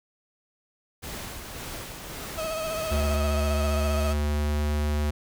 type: noise with tremolo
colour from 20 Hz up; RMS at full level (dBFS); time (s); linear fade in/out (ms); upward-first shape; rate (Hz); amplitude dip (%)
pink; -36; 1.02-3.17; 20; sine; 1.8; 35
type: tone with vibrato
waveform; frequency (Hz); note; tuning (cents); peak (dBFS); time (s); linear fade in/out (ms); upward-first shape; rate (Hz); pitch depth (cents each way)
35% pulse; 638; D#5; +43; -27; 2.37-4.14; 20; sine; 15; 40
type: tone with pitch glide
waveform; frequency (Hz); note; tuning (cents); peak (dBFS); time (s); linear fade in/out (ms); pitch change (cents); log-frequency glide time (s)
square; 73.42 to 74.4; D2 to D2; 0 to +23; -24; 2.91-5.11; 10; +23; 3.67-4.71
effects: none